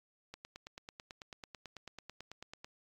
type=click train; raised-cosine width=0.2 ms; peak=-29 dBFS; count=22; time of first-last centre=0.34-2.645 s; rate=9.11 Hz; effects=AAC 48 kbps